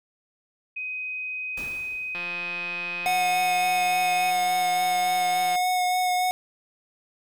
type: tone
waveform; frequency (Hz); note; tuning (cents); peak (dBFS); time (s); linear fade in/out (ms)
sine; 2512; D#7; +16; -29; 0.76-4.31; 10
type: noise with exponential decay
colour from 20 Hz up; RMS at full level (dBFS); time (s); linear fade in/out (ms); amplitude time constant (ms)
pink; -39; 1.57-2.59; 5; 220
type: click train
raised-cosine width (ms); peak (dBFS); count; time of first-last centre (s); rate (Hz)
0.3; -21; 597; 2.15-5.556; 175
type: tone with vibrato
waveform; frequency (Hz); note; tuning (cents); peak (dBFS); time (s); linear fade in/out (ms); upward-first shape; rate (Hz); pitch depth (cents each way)
square; 730; F#5; -24; -22; 3.06-6.31; 0; sine; 3.5; 12
effects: none